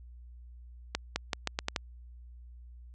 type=accelerating click train; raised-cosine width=0.2 ms; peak=-12 dBFS; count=7; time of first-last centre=0.95-1.762 s; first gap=210 ms; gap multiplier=0.82; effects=added 60 Hz sine -47 dBFS peak until 2.94 s + resampled to 22050 Hz